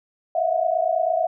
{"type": "tone cluster", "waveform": "sine", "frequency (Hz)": [640, 669, 726], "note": ["D#5", "E5", "F#5"], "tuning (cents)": [49, 25, -33], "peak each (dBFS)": -23, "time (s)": [0.35, 1.27], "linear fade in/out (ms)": 5, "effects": []}